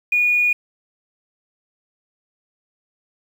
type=tone with quantisation; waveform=sine; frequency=2449 Hz; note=D#7; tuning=28 cents flat; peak=-14 dBFS; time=0.12-0.53 s; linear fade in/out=5 ms; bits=7; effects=none